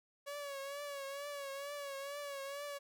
sawtooth tone with vibrato, 563 Hz, C#5, 27 cents sharp, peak -38 dBFS, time 0.26-2.79 s, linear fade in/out 20 ms, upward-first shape triangle, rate 2.2 Hz, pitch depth 63 cents each way, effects none

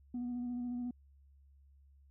sine tone with vibrato, 244.3 Hz, B3, 19 cents flat, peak -34 dBFS, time 0.14-0.91 s, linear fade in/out 5 ms, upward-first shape square, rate 14 Hz, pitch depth 16 cents each way, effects tanh soft clip ceiling -34 dBFS + added 69 Hz sine -60 dBFS peak until 2.1 s

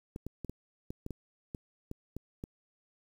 clicks, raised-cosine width 3 ms, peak -26 dBFS, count 11, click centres 0.161 / 0.266 / 0.447 / 0.496 / 0.905 / 1.064 / 1.107 / 1.548 / 1.914 / 2.166 / 2.439 s, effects 9-bit

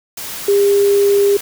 sine tone in noise, 402.5 Hz, G4, 46 cents sharp, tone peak -9 dBFS, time 0.48-1.37 s, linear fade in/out 5 ms, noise white, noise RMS -27 dBFS, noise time 0.17-1.41 s, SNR +15 dB, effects none

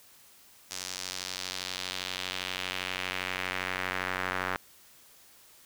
square tone with band-pass filter sweep, 46.25 Hz, F#1, in tune, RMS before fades -35 dBFS, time 0.71-4.56 s, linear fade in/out 0 ms, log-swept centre 6100 to 1500 Hz, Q 1.6, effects white hiss -57 dBFS RMS until 5.65 s

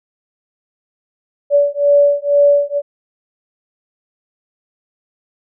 sine beating tone pair, 573 / 575.1 Hz, D5 / D5, -43 / -36 cents, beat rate 2.1 Hz, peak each -12 dBFS, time 1.5-2.82 s, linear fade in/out 50 ms, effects none

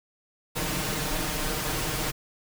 pink noise with comb filter, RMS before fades -29 dBFS, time 0.55-2.12 s, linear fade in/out 20 ms, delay 6.5 ms, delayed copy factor +0.65, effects none

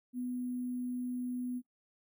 sine tone with sample-and-hold, 248.7 Hz, B3, 12 cents sharp, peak -34 dBFS, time 0.13-1.62 s, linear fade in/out 50 ms, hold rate 11025 Hz, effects noise-tail reverb RT60 0.1 s tail -19 dB re dry

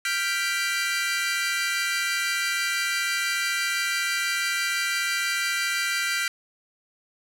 sawtooth chord, G dominant seventh, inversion third, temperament equal with one note detuned, 1392.1 / 1568 / 1975.5 / 2349 Hz, F6 / G6 / B6 / D7, -6 / 0 / 0 / 0 cents, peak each -26 dBFS, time 0.05-6.28 s, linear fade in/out 2 ms, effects low-pass 12000 Hz 12 dB/octave + 9-bit

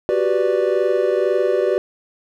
triangle chord, G major seventh, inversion third, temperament equal, 370 / 392 / 493.9 / 587.3 Hz, F#4 / G4 / B4 / D5, 0 / 0 / 0 / 0 cents, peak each -19 dBFS, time 0.09-1.78 s, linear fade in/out 0 ms, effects none

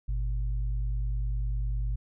sine tone pair together, 50.03 / 120 Hz, G1 / B2, +36 / -49 cents, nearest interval octave + minor third, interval 1515 cents, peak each -27 / -36 dBFS, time 0.08-1.96 s, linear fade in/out 10 ms, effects none

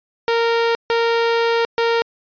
sawtooth tone bursts at uneven times, 463.1 Hz, A#4, 11 cents flat, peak -11 dBFS, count 3, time 0.28-0.75 / 0.9-1.65 / 1.78-2.02 s, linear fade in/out 0 ms, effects resampled to 11025 Hz

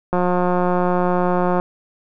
click train, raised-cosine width 1 ms, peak -6 dBFS, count 264, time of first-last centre 0.13-1.599 s, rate 179 Hz, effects none

